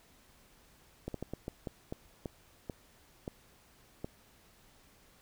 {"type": "slowing click train", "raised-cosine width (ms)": 2, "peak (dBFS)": -24, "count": 11, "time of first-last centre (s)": [1.08, 4.045], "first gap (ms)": 63, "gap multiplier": 1.32, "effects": ["pink hiss -63 dBFS RMS until 5.21 s"]}